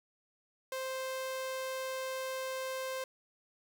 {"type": "tone", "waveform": "sawtooth", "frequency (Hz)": 523.3, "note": "C5", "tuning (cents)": 0, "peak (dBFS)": -32, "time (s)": [0.72, 3.04], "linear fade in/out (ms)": 2, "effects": ["10-bit"]}